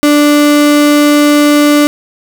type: tone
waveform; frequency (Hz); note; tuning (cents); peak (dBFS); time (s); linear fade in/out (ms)
35% pulse; 293.7; D4; 0; -3; 0.03-1.87; 0
effects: none